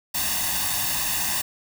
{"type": "noise with comb filter", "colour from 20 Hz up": "white", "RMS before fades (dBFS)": -25, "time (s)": [0.14, 1.42], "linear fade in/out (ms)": 10, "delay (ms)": 1.1, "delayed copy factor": 0.8, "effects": []}